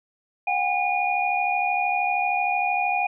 sine tone cluster, 728 / 801 / 2444 Hz, F#5 / G5 / D#7, -28 / +37 / -32 cents, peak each -25 dBFS, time 0.47-3.07 s, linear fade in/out 5 ms, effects none

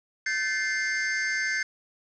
square tone cluster, 1538 / 1749 / 2101 Hz, G6 / A6 / C7, -33 / -11 / +7 cents, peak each -31 / -31 / -30 dBFS, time 0.26-1.63 s, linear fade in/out 5 ms, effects resampled to 16000 Hz + 8-bit

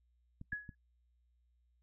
clicks, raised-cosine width 5 ms, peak -35 dBFS, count 3, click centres 0.414 / 0.53 / 0.692 s
sine tone with exponential decay, 1682 Hz, G#6, 22 cents sharp, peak -33 dBFS, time 0.52-0.75 s, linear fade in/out 5 ms, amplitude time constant 49 ms
effects noise-tail reverb RT60 0.1 s tail -23 dB re dry + added 60 Hz sine -70 dBFS peak until 1.82 s

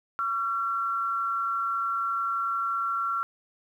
sine tone pair together, 1131.8 / 1363 Hz, C#6 / F6, +36 / -43 cents, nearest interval minor third, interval 321 cents, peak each -33 / -26 dBFS, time 0.19-3.23 s, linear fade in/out 0 ms, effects 10-bit

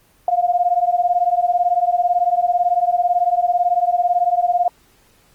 sine beating tone pair, 698.5 / 716.5 Hz, F5 / F5, 0 / +44 cents, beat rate 18 Hz, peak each -17 dBFS, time 0.28-4.68 s, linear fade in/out 2 ms, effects pink hiss -55 dBFS RMS until 5.34 s + Opus 24 kbps

